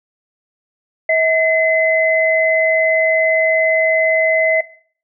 sine tone pair together, 642.6 / 2040 Hz, E5 / C7, -44 / -44 cents, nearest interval octave + minor sixth, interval 2000 cents, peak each -14 dBFS, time 1.09-4.61 s, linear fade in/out 5 ms, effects noise-tail reverb RT60 0.5 s tail -18 dB re dry

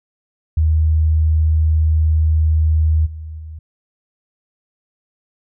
sine tone with level steps, 78.6 Hz, D#2, 18 cents sharp, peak -11 / -27 / -29 dBFS, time 0.57-3.59 s, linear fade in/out 5 ms, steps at 3.05 / 3.38 s, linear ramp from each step 20 ms, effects none

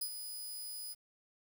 5% pulse tone with ADSR envelope, 4978 Hz, D#8, in tune, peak -27 dBFS, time 0.01-0.95 s, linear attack 7 ms, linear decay 71 ms, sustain -8 dB, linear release 32 ms, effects 10-bit

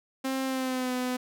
sawtooth tone with pitch glide, 264.9 to 251.6 Hz, C4 to B3, +22 to +32 cents, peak -24 dBFS, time 0.24-1.17 s, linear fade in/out 10 ms, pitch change -90 cents, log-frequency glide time 0.45-0.93 s, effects none

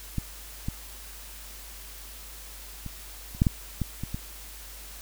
clicks, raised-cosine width 5 ms, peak -15 / -17 / -24 / -30 / -7 / -9 / -14 / -19 / -19 dBFS, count 9, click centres 0.183 / 0.685 / 2.863 / 3.349 / 3.419 / 3.468 / 3.817 / 4.036 / 4.145 s, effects added 50 Hz sine -45 dBFS peak until 5.01 s + white hiss -45 dBFS RMS until 5.01 s

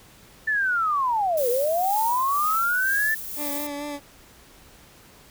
sine linear two-way sweep, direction down then up, 1782 to 466.2 to 1782 Hz, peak -20 dBFS, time 0.47-3.15 s, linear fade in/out 10 ms, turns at 1.49 s
violet noise with tremolo, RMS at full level -30 dBFS, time 1.37-3.67 s, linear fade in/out 5 ms, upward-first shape sine, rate 2 Hz, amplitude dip 45%
20% pulse tone with vibrato, 290 Hz, D4, 22 cents flat, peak -25 dBFS, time 3.36-4 s, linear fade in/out 50 ms, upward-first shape sine, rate 4.5 Hz, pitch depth 26 cents each way
effects pink hiss -51 dBFS RMS until 5.3 s

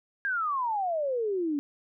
sine exponential sweep, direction down, 1638 to 278.2 Hz, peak -26 dBFS, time 0.25-1.59 s, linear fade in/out 0 ms, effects none

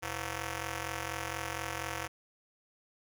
5% pulse ring-modulated tone, 205.4 Hz, G#3, 19 cents flat, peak -21 dBFS, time 0.02-2.08 s, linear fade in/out 20 ms, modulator 286 Hz, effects none

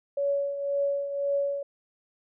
sine tone with tremolo, 563 Hz, C#5, 27 cents sharp, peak -22 dBFS, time 0.17-1.63 s, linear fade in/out 5 ms, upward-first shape triangle, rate 1.9 Hz, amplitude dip 65%, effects none

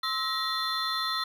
triangle tone cluster, 1054 / 1303 / 1894 / 3527 / 4128 Hz, C6 / E6 / A#6 / A7 / C8, +12 / -20 / +27 / +3 / -24 cents, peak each -36 / -30 / -35 / -32 / -32 dBFS, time 0.03-1.24 s, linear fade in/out 5 ms, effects none

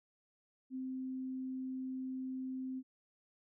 sine tone, 260 Hz, C4, 11 cents flat, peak -38 dBFS, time 0.7-2.83 s, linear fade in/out 50 ms, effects none

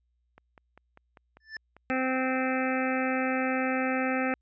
click train, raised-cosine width 0.5 ms, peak -35 dBFS, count 11, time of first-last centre 0.38-2.36 s, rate 5.05 Hz
square tone with exponential growth, 1760 Hz, A6, in tune, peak -33 dBFS, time 1.4-1.57 s, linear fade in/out 5 ms, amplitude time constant 36 ms
harmonic tone, 259.7 Hz, C4, 13 cents flat, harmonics 1 / 2 / 3 / 5 / 6 / 7 / 8 / 9 / 10, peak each -29 / -32 / -34 / -36 / -37 / -37 / -38 / -39 / -39 dBFS, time 1.9-4.34 s, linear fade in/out 0 ms
effects added 60 Hz sine -70 dBFS peak until 4.41 s + resampled to 16000 Hz

